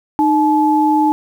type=tone pair together; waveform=sine; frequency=306.5 / 860 Hz; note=D#4 / A5; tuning=-26 / -40 cents; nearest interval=octave + tritone; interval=1786 cents; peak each=-13 dBFS; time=0.19-1.12 s; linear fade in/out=0 ms; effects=7-bit